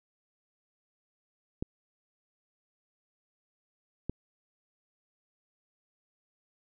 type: clicks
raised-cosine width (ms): 3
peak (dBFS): -19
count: 2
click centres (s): 1.625 / 4.096
effects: none